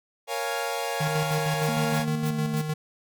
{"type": "chord", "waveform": "sawtooth", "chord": "Bb minor seventh", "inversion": "none", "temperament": "equal", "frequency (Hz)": [466.2, 554.4, 698.5, 830.6], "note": ["Bb4", "Db5", "F5", "Ab5"], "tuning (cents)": [0, 0, 0, 0], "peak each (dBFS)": -29, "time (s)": [0.27, 2.06], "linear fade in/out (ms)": 50}
{"type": "tone with tremolo", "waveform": "square", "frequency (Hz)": 154, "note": "D#3", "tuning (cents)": -17, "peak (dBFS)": -25, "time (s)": [1, 2.74], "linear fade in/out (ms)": 10, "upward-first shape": "square", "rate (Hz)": 6.5, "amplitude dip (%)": 45}
{"type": "noise bursts", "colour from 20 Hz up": "white", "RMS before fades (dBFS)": -40, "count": 5, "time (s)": [1.31, 2.615], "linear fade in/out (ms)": 10, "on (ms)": 53, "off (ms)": 260}
{"type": "tone with pitch glide", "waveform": "triangle", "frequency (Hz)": [230.1, 223.5], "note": ["A#3", "A3"], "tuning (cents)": [-22, 27], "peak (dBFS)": -27, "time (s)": [1.68, 2.61], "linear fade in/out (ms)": 5, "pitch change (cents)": -51, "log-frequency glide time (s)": [2.28, 2.38]}
{"effects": []}